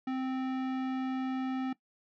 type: tone with tanh clipping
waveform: sine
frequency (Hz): 260.8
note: C4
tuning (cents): -5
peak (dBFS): -33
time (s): 0.07-1.73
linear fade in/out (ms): 5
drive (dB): 18
effects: noise-tail reverb RT60 0.1 s tail -19 dB re dry